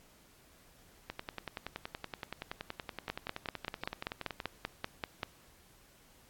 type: two click trains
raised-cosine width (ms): 0.3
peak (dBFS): -18 / -22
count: 12 / 36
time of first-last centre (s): 3.1-5.232 / 1.1-4.402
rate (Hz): 5.16 / 10.6
effects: pink hiss -62 dBFS RMS until 6.29 s + AAC 64 kbps